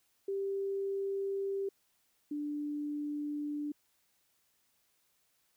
sine tone pair in turn, 392.9 / 294.3 Hz, G4 / D4, +4 / +4 cents, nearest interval perfect fourth, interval 500 cents, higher first, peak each -32 / -34 dBFS, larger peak first, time 0.28-1.69 / 2.31-3.72 s, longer neither, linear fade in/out 5 ms, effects white hiss -74 dBFS RMS until 5.56 s

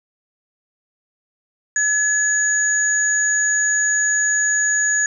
sine tone pair together, 1695 / 6780 Hz, G#6 / G#8, +35 / +35 cents, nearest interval 2 octaves, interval 2400 cents, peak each -18 dBFS, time 1.76-5.06 s, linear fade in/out 2 ms, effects none

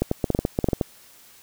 clicks, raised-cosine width 2 ms, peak -7 dBFS, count 12, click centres 0.02 / 0.114 / 0.242 / 0.303 / 0.349 / 0.39 / 0.451 / 0.589 / 0.643 / 0.687 / 0.732 / 0.812 s, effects white hiss -51 dBFS RMS until 1.42 s

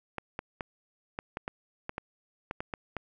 clicks, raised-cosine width 0.5 ms, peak -19 dBFS, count 12, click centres 0.183 / 0.391 / 0.608 / 1.189 / 1.371 / 1.479 / 1.894 / 1.981 / 2.511 / 2.605 / 2.738 / 2.967 s, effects none

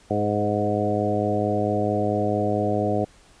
harmonic tone with a mistuned harmonic, 104.4 Hz, G#2, 10 cents sharp, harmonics 1 / 2 / 3 / 4 / 5 / 6 / 7, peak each -28 / -28 / -28 / -28 / -28 / -28 / -28 dBFS, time 0.1-3.05 s, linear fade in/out 10 ms, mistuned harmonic 5, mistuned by -15 cents, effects pink hiss -54 dBFS RMS until 3.4 s + resampled to 22050 Hz

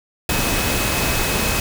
sine tone in noise, 2557 Hz, D#7, 47 cents sharp, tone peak -28 dBFS, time 0.29-1.6 s, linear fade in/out 2 ms, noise pink, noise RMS -20 dBFS, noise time 0.29-1.6 s, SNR -11 dB, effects none

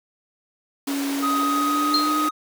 pink high-pass noise, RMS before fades -32 dBFS, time 0.87-2.29 s, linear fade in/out 5 ms, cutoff 330 Hz, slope 48 dB/octave
sine tone with pitch glide, 278.9 to 302.4 Hz, C#4 to D#4, +11 to -49 cents, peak -23 dBFS, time 0.87-2.29 s, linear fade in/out 10 ms, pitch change +140 cents, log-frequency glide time 1.27-2.17 s
triangle tone, 1254 Hz, D#6, 13 cents sharp, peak -19 dBFS, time 1.22-2.31 s, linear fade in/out 20 ms
sine tone with exponential decay, 4186 Hz, C8, in tune, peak -15 dBFS, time 1.94-2.19 s, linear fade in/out 2 ms, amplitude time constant 53 ms
effects none

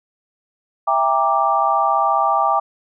sine chord, E half-diminished seventh, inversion none, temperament equal with one note detuned, 659.3 / 797.7 / 932.3 / 1174.7 Hz, E5 / G5 / Bb5 / D6, 0 / +30 / 0 / 0 cents, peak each -22 / -18 / -22 / -18 dBFS, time 0.87-2.6 s, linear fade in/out 10 ms, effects none

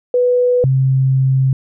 sine tone pair in turn, 493.9 / 132.68 Hz, B4 / C3, 0 / +25 cents, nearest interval octave + major seventh, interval 2275 cents, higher first, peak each -10 / -10 dBFS, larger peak neither, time 0.14-0.64 / 0.64-1.53 s, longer second, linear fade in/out 2 ms, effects none

